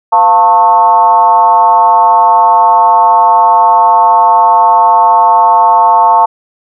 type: tone with frequency modulation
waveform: sine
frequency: 894 Hz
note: A5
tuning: 27 cents sharp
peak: -3 dBFS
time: 0.12-6.26 s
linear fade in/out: 10 ms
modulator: 197 Hz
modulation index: 0.88
effects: none